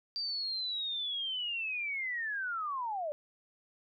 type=linear sweep; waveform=sine; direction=down; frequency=4699 to 570 Hz; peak=-33 dBFS; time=0.16-3.12 s; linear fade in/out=0 ms; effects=none